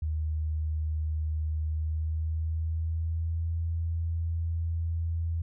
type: tone with pitch glide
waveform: sine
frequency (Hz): 77.78 to 82.88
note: D#2 to E2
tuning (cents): 0 to +10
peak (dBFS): -27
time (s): 0.02-5.42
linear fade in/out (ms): 5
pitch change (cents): +110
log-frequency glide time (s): 1.64-3.54
effects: none